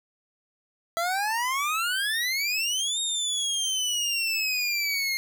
25% pulse exponential two-way sweep, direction up then down, 659.3 to 3728 to 2125 Hz, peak -21 dBFS, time 0.97-5.17 s, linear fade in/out 0 ms, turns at 3 s, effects none

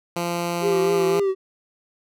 10% pulse tone with pitch glide, 172.5 to 170.81 Hz, F3 to F3, -21 to -38 cents, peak -15 dBFS, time 0.16-1.2 s, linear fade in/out 5 ms, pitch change -17 cents, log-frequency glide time 0.86-1.04 s
triangle tone with vibrato, 392 Hz, G4, in tune, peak -16 dBFS, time 0.61-1.35 s, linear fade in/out 50 ms, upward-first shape triangle, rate 3.9 Hz, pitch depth 61 cents each way
effects none

